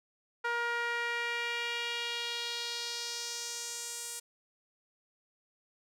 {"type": "tone with band-pass filter sweep", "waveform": "sawtooth", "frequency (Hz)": 472.9, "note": "A#4", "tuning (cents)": 25, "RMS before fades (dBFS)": -36, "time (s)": [0.44, 4.2], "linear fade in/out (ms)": 10, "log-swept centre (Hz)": [1400, 8800], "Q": 2, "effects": []}